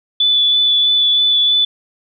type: tone with vibrato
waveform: sine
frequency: 3470 Hz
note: A7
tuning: 25 cents flat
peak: -10 dBFS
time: 0.2-1.65 s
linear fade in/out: 5 ms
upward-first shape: sine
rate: 3.1 Hz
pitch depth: 11 cents each way
effects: none